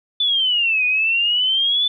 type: exponential two-way sweep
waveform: sine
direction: down then up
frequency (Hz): 3512 to 2465 to 3512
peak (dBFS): -15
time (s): 0.2-1.88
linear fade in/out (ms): 5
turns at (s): 0.85
effects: none